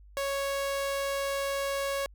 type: tone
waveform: sawtooth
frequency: 554 Hz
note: C#5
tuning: 1 cent flat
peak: -25 dBFS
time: 0.17-2.06 s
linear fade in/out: 0 ms
effects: added 50 Hz sine -50 dBFS peak until 2.14 s